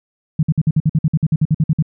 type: tone bursts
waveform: sine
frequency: 155.56 Hz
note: D#3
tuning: in tune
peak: -10 dBFS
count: 16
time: 0.39-1.825 s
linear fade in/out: 5 ms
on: 40 ms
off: 53 ms
effects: none